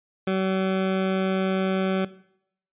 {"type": "tone", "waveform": "20% pulse", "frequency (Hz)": 189.8, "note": "F#3", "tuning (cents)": 44, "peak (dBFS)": -17, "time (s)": [0.27, 2.05], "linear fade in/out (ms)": 5, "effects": ["noise-tail reverb RT60 0.7 s tail -18 dB re dry", "resampled to 8000 Hz"]}